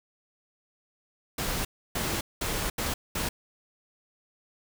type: noise bursts at uneven times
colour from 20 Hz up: pink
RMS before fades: -30 dBFS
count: 5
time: 1.38-1.65 / 1.95-2.21 / 2.41-2.7 / 2.78-2.94 / 3.15-3.29 s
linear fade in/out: 5 ms
effects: none